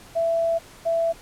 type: tone pair in turn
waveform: sine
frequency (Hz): 665 / 665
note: E5 / E5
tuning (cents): +15 / +15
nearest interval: unison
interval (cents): 0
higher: neither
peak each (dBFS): -19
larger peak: neither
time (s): 0.15-0.59 / 0.85-1.13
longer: first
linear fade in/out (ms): 20
effects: pink hiss -47 dBFS RMS until 1.21 s + low-pass 12000 Hz 12 dB/octave